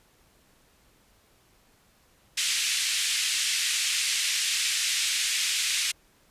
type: band-pass noise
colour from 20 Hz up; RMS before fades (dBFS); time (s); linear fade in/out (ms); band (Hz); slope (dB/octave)
pink; -27; 2.37-5.92; 10; 2200 to 9400; 24
effects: pink hiss -62 dBFS RMS until 6.3 s + resampled to 32000 Hz